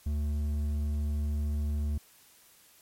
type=tone with hard clipping; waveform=sine; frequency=73.9 Hz; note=D2; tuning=11 cents sharp; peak=-29 dBFS; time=0.06-1.98 s; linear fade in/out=5 ms; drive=6 dB; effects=white hiss -59 dBFS RMS until 2.81 s + MP3 64 kbps